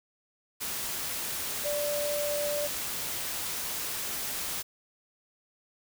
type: tone in noise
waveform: sine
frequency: 586 Hz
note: D5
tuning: 4 cents flat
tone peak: -29 dBFS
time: 1.64-2.68 s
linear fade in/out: 20 ms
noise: white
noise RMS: -34 dBFS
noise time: 0.6-4.63 s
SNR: +2 dB
effects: none